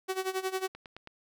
sawtooth tone with tremolo, 377.6 Hz, F#4, 35 cents sharp, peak -24 dBFS, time 0.08-0.68 s, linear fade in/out 20 ms, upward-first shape sine, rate 11 Hz, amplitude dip 85%
click train, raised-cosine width 0.3 ms, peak -29 dBFS, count 4, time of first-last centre 0.75-1.074 s, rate 9.27 Hz
effects none

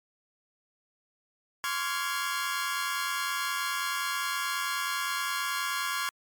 sawtooth chord, Db major seventh, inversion third, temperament equal with one note detuned, 1046.5 / 1136 / 1396.9 / 1661.2 Hz, C6 / Db6 / F6 / Ab6, 0 / +42 / 0 / 0 cents, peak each -31 dBFS, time 1.64-6.09 s, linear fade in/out 0 ms, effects MP3 96 kbps

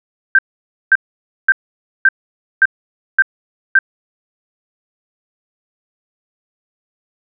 sine tone bursts, 1568 Hz, G6, in tune, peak -5 dBFS, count 7, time 0.35-3.789 s, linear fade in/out 2 ms, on 37 ms, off 530 ms, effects none

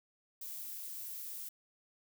violet noise, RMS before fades -44 dBFS, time 0.41-1.49 s, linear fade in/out 5 ms, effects none

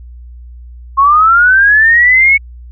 sine linear sweep, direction up, 1070 to 2224 Hz, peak -4 dBFS, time 0.97-2.38 s, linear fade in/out 20 ms, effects added 60 Hz sine -29 dBFS peak until 2.71 s

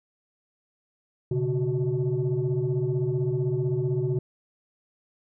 sine tone cluster, 126.8 / 142.5 / 370.2 Hz, B2 / C#3 / F#4, +46 / +48 / +1 cents, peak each -26 dBFS, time 1.31-4.19 s, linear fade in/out 5 ms, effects tanh soft clip ceiling -18 dBFS

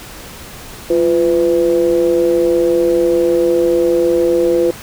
triangle ring-modulated tone, 77.78 Hz, D#2, in tune, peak -5 dBFS, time 0.9-4.71 s, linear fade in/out 5 ms, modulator 424 Hz, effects pink hiss -33 dBFS RMS until 4.82 s

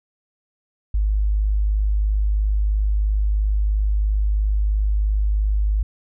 sine tone, 51.5 Hz, G#1, 14 cents flat, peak -16 dBFS, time 0.94-5.83 s, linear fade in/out 5 ms, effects none

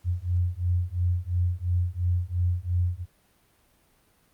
sine beating tone pair, 87.31 / 90.21 Hz, F2 / F#2, 0 / -43 cents, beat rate 2.9 Hz, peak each -26 / -26 dBFS, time 0.04-3.06 s, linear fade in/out 50 ms, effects pink hiss -64 dBFS RMS until 4.33 s + Opus 48 kbps

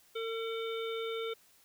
harmonic tone with a mistuned harmonic, 452.6 Hz, A4, 49 cents sharp, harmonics 1 / 3 / 5 / 7 / 8, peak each -35 / -44 / -46 / -49 / -45 dBFS, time 0.15-1.34 s, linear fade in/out 10 ms, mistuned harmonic 7, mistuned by -71 cents, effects white hiss -64 dBFS RMS until 1.64 s

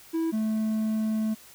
triangle tone pair in turn, 326.8 / 218.1 Hz, E4 / A3, -15 / -15 cents, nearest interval perfect fifth, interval 700 cents, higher first, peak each -22 dBFS, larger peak neither, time 0.13-0.32 / 0.32-1.35 s, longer second, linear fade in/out 20 ms, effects white hiss -51 dBFS RMS until 1.54 s

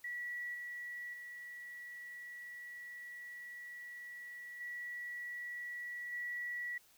sine tone with level steps, 1941 Hz, B6, 31 cents flat, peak -39 / -42 / -46 / -41 / -38 dBFS, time 0.04-6.78 s, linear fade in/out 5 ms, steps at 0.54 / 1.13 / 4.6 / 6.12 s, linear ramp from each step 10 ms, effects white hiss -66 dBFS RMS until 6.97 s

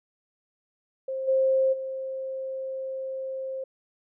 sine tone with level steps, 529 Hz, C5, 19 cents sharp, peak -28 / -19 / -30 dBFS, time 1.08-3.64 s, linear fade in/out 5 ms, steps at 1.27 / 1.72 s, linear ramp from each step 20 ms, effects none

